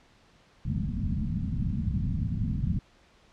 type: low-pass noise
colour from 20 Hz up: white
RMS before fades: -29 dBFS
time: 0.65-2.79 s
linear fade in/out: 2 ms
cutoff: 220 Hz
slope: 48 dB/octave
effects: pink hiss -60 dBFS RMS until 3.32 s + low-pass 5000 Hz 12 dB/octave